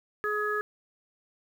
harmonic tone, 420.5 Hz, G#4, 22 cents sharp, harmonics 1 / 3 / 4, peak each -31 / -31 / -31 dBFS, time 0.24-0.61 s, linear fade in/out 0 ms, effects 9-bit

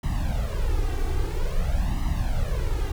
brown noise with flanger, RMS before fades -24 dBFS, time 0.03-2.92 s, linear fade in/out 5 ms, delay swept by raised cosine 1 to 2.6 ms, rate 0.5 Hz, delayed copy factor +1, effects none

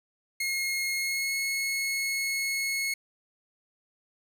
sawtooth tone with pitch glide, 2155 to 2181 Hz, C#7 to C#7, -49 to -29 cents, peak -24 dBFS, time 0.4-2.94 s, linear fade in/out 5 ms, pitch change +20 cents, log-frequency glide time 0.96-1.35 s, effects none

